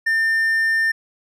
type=tone; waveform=triangle; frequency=1800 Hz; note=A6; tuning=39 cents sharp; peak=-14 dBFS; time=0.06-0.92 s; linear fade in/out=10 ms; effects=none